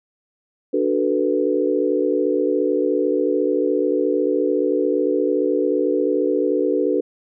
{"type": "chord", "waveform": "sine", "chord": "B minor seventh", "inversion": "first", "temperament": "equal with one note detuned", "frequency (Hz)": [293.7, 371.1, 440, 493.9], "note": ["D4", "F#4", "A4", "B4"], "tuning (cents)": [0, 5, 0, 0], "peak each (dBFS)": -22, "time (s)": [0.73, 7.01], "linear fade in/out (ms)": 10, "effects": []}